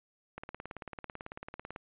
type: click train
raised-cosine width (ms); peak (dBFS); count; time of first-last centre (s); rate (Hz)
0.5; -26; 26; 0.38-1.761; 18.1
effects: resampled to 8000 Hz